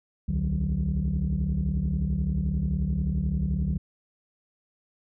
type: tone cluster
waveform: sine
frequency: 63.3 / 74.7 / 152.1 / 188.3 Hz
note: B1 / D2 / D#3 / F#3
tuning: +43 / +30 / -39 / +31 cents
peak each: -28 dBFS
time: 0.28-3.78 s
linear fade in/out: 10 ms
effects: tanh soft clip ceiling -18 dBFS